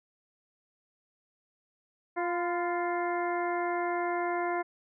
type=harmonic tone with a mistuned harmonic; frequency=350 Hz; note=F4; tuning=4 cents sharp; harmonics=1 / 2 / 3 / 4 / 5 / 6; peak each=-32 / -32 / -36 / -40 / -41 / -41 dBFS; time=2.16-4.63 s; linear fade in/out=20 ms; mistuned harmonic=3; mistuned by=-39 cents; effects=none